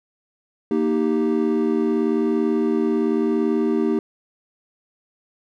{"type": "chord", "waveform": "triangle", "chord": "Eb major", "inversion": "second", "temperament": "equal", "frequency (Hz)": [233.1, 311.1, 392], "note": ["Bb3", "Eb4", "G4"], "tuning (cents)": [0, 0, 0], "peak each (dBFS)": -20, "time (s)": [0.71, 3.99], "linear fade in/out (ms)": 2, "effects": []}